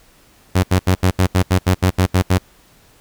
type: tone bursts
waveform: sawtooth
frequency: 92.5 Hz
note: F#2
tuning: in tune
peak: -7 dBFS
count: 12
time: 0.55-2.382 s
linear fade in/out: 10 ms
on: 83 ms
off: 76 ms
effects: pink hiss -51 dBFS RMS until 3 s